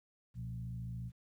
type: tone with frequency modulation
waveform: sine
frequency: 120.4 Hz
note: B2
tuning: 44 cents flat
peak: -39 dBFS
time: 0.34-1.12 s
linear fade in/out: 50 ms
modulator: 54.4 Hz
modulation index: 0.83
effects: 12-bit